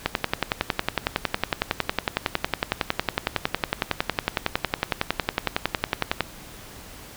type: click train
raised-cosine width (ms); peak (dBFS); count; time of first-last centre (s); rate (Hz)
0.3; -4; 68; 0.06-6.207; 10.9
effects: pink hiss -43 dBFS RMS until 7.16 s